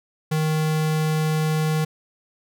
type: tone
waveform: square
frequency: 156 Hz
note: D#3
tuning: 5 cents sharp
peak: -20 dBFS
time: 0.31-1.85 s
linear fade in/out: 10 ms
effects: none